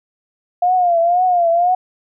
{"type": "tone with vibrato", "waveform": "sine", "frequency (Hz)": 703, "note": "F5", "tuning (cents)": 11, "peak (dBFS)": -11, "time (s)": [0.62, 1.75], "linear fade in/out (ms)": 5, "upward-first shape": "triangle", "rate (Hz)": 2, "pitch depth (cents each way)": 100, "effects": []}